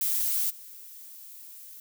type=noise with level steps; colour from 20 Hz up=violet; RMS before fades=-27 / -46 dBFS; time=0.01-1.8 s; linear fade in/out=2 ms; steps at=0.49 s; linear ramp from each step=20 ms; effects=none